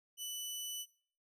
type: tone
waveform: 15% pulse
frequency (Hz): 2980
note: F#7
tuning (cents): +12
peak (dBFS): -33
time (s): 0.17-0.86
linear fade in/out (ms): 50
effects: noise-tail reverb RT60 0.5 s tail -22 dB re dry